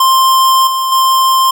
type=tone with level steps; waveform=square; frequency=1051 Hz; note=C6; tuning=7 cents sharp; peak=-7 / -13 / -8 dBFS; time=0-1.51 s; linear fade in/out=5 ms; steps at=0.67 / 0.92 s; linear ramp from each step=2 ms; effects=none